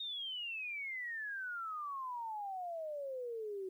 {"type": "exponential sweep", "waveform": "sine", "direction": "down", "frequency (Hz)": [3729, 370], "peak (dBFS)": -39, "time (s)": [0, 3.69], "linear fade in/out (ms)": 5, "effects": ["12-bit"]}